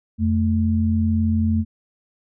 sine tone pair together, 87.47 / 220.4 Hz, F2 / A3, +3 / +3 cents, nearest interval octave + major third, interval 1600 cents, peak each -19 dBFS, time 0.18-1.65 s, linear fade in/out 50 ms, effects none

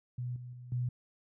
sine tone with level steps, 123.47 Hz, B2, in tune, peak -34 / -42 / -45 / -30 dBFS, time 0.18-0.89 s, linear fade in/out 5 ms, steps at 0.36 / 0.53 / 0.72 s, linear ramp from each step 2 ms, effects none

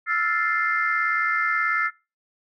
sine chord, F major seventh, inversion third, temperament equal, 1318.5 / 1396.9 / 1760 / 2093 Hz, E6 / F6 / A6 / C7, 0 / 0 / 0 / 0 cents, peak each -25 / -27 / -25 / -25 dBFS, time 0.06-1.91 s, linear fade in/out 50 ms, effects noise-tail reverb RT60 0.3 s tail -24 dB re dry + tanh soft clip ceiling -10 dBFS

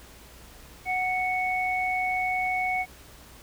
sine tone pair together, 740 / 2217 Hz, F#5 / C#7, 0 / 0 cents, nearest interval octave + perfect fifth, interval 1900 cents, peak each -27 dBFS, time 0.85-2.86 s, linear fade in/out 50 ms, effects added 60 Hz sine -52 dBFS peak until 3.42 s + pink hiss -50 dBFS RMS until 3.42 s

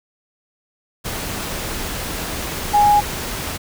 sine tone in noise, 828 Hz, G#5, 5 cents flat, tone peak -10 dBFS, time 2.73-3.01 s, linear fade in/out 20 ms, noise pink, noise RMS -26 dBFS, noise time 1.04-3.58 s, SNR +13 dB, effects none

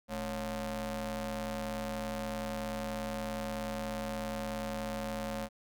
sawtooth ring-modulated tone, 167.3 Hz, E3, 26 cents sharp, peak -28 dBFS, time 0.08-5.49 s, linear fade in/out 50 ms, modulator 383 Hz, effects none

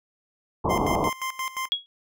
white low-pass noise, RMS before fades -24 dBFS, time 0.64-1.1 s, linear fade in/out 10 ms, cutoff 1100 Hz, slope 96 dB/octave
25% pulse tone with tremolo, 1046.5 Hz, C6, in tune, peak -23 dBFS, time 0.69-1.69 s, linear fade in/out 20 ms, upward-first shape square, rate 5.7 Hz, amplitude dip 80%
sine tone with exponential decay, 3322 Hz, G#7, in tune, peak -17 dBFS, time 1.72-1.86 s, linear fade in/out 0 ms, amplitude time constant 29 ms
effects none

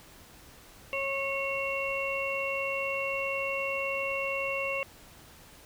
harmonic tone, 548 Hz, C#5, 20 cents flat, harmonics 1 / 2 / 4 / 5, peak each -33 / -38 / -36 / -33 dBFS, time 0.93-4.83 s, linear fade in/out 0 ms, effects pink hiss -53 dBFS RMS until 5.65 s

